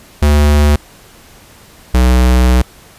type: tone pair in turn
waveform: square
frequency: 73.7 / 62.41 Hz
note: D2 / B1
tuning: +7 / +19 cents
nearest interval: minor third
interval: 288 cents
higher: first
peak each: -7 dBFS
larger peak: neither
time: 0.22-0.76 / 1.94-2.62 s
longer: second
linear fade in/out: 5 ms
effects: pink hiss -41 dBFS RMS until 2.98 s + resampled to 32000 Hz

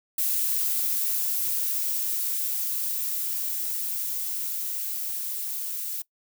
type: noise with level ramp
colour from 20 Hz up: violet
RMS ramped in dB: -25 to -32 dBFS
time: 0.18-6.02 s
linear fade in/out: 5 ms
effects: noise-tail reverb RT60 0.1 s tail -21 dB re dry

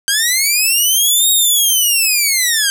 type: linear two-way sweep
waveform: 10% pulse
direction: up then down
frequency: 1568 to 3782 to 1568 Hz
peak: -3 dBFS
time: 0.08-2.7 s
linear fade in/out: 0 ms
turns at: 1.31 s
effects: none

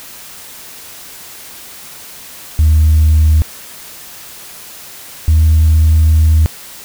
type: tone pair in turn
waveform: sine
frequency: 77.78 / 79.05 Hz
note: D#2 / D#2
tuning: 0 / +28 cents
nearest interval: unison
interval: 28 cents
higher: second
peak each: -4 dBFS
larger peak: neither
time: 2.59-3.42 / 5.28-6.46 s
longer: second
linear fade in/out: 0 ms
effects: tanh soft clip ceiling -3 dBFS + white hiss -33 dBFS RMS until 6.84 s

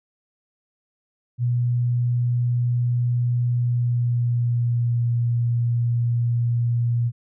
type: tone with pitch glide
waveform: sine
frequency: 121.5 to 118.86 Hz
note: B2 to A#2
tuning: -28 to +34 cents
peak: -18 dBFS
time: 1.38-7.12 s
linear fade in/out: 50 ms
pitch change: -38 cents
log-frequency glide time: 3.54-5.06 s
effects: none

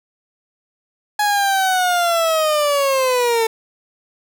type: linear sweep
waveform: 30% pulse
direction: down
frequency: 839 to 444.7 Hz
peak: -12 dBFS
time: 1.19-3.47 s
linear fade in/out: 5 ms
effects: none

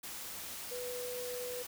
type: tone in noise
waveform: sine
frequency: 493.9 Hz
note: B4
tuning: in tune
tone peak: -39 dBFS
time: 0.71-1.63 s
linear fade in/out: 10 ms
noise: white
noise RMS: -44 dBFS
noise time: 0.03-1.67 s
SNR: +2 dB
effects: none

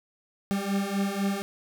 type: beating tone pair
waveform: 40% pulse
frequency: 195.6 / 199.6 Hz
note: G3 / G3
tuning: -4 / +32 cents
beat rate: 4 Hz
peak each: -29 / -27 dBFS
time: 0.51-1.42 s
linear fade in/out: 0 ms
effects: none

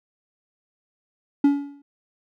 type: tone with exponential decay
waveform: triangle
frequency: 283.6 Hz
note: C#4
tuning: 40 cents sharp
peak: -9 dBFS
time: 1.44-1.82 s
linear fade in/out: 5 ms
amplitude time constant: 82 ms
effects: none

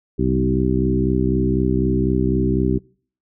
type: harmonic tone with a mistuned harmonic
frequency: 64 Hz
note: C2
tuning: 38 cents flat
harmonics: 1 / 2 / 3 / 4 / 5 / 6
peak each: -23 / -23 / -23 / -23 / -23 / -23 dBFS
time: 0.18-2.79 s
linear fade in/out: 20 ms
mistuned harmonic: 2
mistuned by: +27 cents
effects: noise-tail reverb RT60 0.5 s tail -25 dB re dry

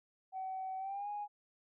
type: tone with pitch glide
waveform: sine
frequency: 758 to 826.6 Hz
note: F#5 to G#5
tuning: +42 to -8 cents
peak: -37 dBFS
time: 0.32-1.28 s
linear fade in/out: 50 ms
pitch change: +150 cents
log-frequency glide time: 0.78-1.09 s
effects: tanh soft clip ceiling -33 dBFS

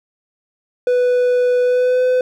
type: tone with pitch glide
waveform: triangle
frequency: 495 to 505.7 Hz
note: B4 to B4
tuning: +4 to +41 cents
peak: -10 dBFS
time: 0.87-2.21 s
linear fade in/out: 2 ms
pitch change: +37 cents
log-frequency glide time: 1.63-2.03 s
effects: none

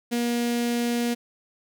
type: tone with notch filter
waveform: sawtooth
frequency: 238.1 Hz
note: A#3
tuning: 37 cents sharp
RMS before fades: -25 dBFS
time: 0.11-1.15 s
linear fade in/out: 20 ms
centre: 1100 Hz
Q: 1.1
effects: none

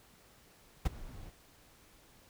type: noise with ADSR envelope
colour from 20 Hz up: brown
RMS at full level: -24 dBFS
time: 0.85-1.31 s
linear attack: 10 ms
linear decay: 20 ms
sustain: -23 dB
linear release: 22 ms
effects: pink hiss -62 dBFS RMS until 2.29 s

